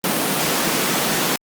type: high-pass noise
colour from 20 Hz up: pink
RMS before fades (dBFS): -20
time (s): 0.04-1.36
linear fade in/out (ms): 2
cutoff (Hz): 150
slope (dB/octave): 48
effects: Opus 32 kbps